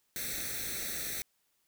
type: noise with comb filter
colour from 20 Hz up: white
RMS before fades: -37 dBFS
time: 0.16-1.22 s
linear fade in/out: 0 ms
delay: 0.5 ms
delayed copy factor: +0.85
effects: white hiss -75 dBFS RMS until 1.67 s